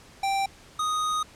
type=tone pair in turn; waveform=square; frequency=784 / 1244.5 Hz; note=G5 / D#6; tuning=0 / 0 cents; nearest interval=minor sixth; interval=800 cents; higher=second; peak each=-24 / -25 dBFS; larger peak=first; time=0.23-0.46 / 0.79-1.23 s; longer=second; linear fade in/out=5 ms; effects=pink hiss -51 dBFS RMS until 1.35 s + low-pass 9000 Hz 12 dB/octave